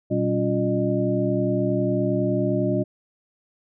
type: tone cluster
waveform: sine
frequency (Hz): 121.7 / 191.5 / 281.3 / 353.6 / 610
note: B2 / G3 / C#4 / F4 / D#5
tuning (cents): -25 / -40 / +26 / +22 / -34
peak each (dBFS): -26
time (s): 0.1-2.84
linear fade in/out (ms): 20
effects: none